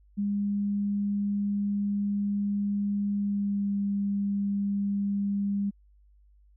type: tone with pitch glide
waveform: sine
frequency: 202.8 to 200.7 Hz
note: G#3 to G3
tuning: -41 to +41 cents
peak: -25 dBFS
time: 0.17-5.71 s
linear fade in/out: 20 ms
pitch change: -18 cents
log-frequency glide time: 3.16-3.72 s
effects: added 50 Hz sine -56 dBFS peak until 6.56 s